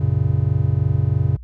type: chord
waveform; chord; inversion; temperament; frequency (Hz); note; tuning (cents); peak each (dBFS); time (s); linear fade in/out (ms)
triangle; F# major; none; just; 92.5 / 115.62 / 138.75; F#2 / A#2 / C#3; 0 / -14 / +2; -18; 0-1.37; 10
effects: added 60 Hz sine -34 dBFS peak until 1.43 s